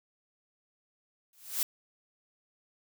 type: noise with exponential growth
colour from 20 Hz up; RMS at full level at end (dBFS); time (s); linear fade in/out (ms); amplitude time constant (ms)
blue; -26; 1.33-1.63; 2; 64
effects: none